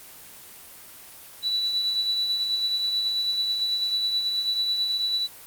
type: tone with tremolo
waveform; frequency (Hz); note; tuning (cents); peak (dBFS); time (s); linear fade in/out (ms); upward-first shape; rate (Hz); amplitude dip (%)
sine; 3951; B7; 0; -20; 1.42-5.28; 50; triangle; 9.2; 40
effects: white hiss -45 dBFS RMS until 5.46 s + Opus 24 kbps